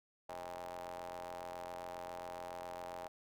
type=ring-modulated tone; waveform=sawtooth; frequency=87.31 Hz; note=F2; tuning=in tune; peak=-37 dBFS; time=0.29-3.08 s; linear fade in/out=5 ms; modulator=718 Hz; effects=none